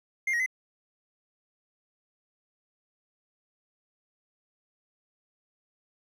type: tone with pitch steps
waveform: triangle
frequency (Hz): 2111 / 1889 / 2036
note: C7 / A#6 / C7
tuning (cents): +15 / +22 / -48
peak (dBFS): -23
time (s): 0.27-0.462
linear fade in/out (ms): 5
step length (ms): 64
effects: none